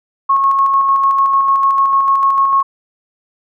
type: tone with tremolo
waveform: sine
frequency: 1093 Hz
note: C#6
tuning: 25 cents flat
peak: -8 dBFS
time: 0.29-2.63 s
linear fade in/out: 10 ms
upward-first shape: square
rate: 6.7 Hz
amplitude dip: 30%
effects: none